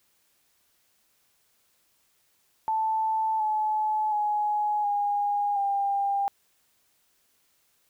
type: tone with pitch steps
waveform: sine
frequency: 880 / 858.9 / 838.3 / 818.2 / 798.6 Hz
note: A5 / A5 / G#5 / G#5 / G5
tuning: 0 / -42 / +16 / -26 / +32 cents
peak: -23 dBFS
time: 2.68-6.28 s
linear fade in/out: 0 ms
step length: 720 ms
effects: white hiss -68 dBFS RMS until 7.89 s